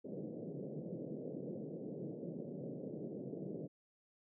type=band-pass noise; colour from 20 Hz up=pink; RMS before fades=-45 dBFS; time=0.04-3.68 s; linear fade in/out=20 ms; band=140 to 560 Hz; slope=48 dB/octave; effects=none